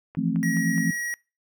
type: click train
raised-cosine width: 0.5 ms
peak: -28 dBFS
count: 4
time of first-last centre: 0.15-0.78 s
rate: 4.76 Hz
type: chord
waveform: sine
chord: F major seventh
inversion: third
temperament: equal with one note detuned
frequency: 164.81 / 174.61 / 220 / 264.2 Hz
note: E3 / F3 / A3 / C4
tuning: 0 / 0 / 0 / +17 cents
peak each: -27 dBFS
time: 0.17-0.91 s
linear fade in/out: 5 ms
type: tone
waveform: square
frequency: 1907 Hz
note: A#6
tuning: 39 cents sharp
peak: -28 dBFS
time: 0.43-1.14 s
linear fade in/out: 0 ms
effects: noise-tail reverb RT60 0.3 s tail -26 dB re dry